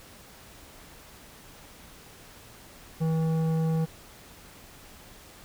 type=tone with tanh clipping; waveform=sine; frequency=161.1 Hz; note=E3; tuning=39 cents flat; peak=-25 dBFS; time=3-3.86 s; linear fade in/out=20 ms; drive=12 dB; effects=pink hiss -50 dBFS RMS until 5.44 s